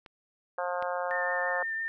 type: clicks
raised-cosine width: 0.3 ms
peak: -31 / -24 dBFS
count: 2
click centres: 0.062 / 0.825 s
type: harmonic tone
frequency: 178.1 Hz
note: F3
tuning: 34 cents sharp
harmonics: 3 / 4 / 5 / 6 / 7 / 8 / 9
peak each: -33 / -35 / -37 / -39 / -40 / -41 / -42 dBFS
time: 0.58-1.63 s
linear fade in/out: 2 ms
type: tone with vibrato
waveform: sine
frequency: 1800 Hz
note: A6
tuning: 39 cents sharp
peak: -30 dBFS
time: 1.11-1.88 s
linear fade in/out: 0 ms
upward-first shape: triangle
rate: 6 Hz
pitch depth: 15 cents each way
effects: none